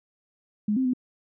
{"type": "tone with pitch steps", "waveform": "sine", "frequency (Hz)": [209.6, 261.1, 252.7], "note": ["G#3", "C4", "B3"], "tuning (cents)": [16, -3, 40], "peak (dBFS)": -21, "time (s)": [0.68, 0.935], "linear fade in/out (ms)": 5, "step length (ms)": 85, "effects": []}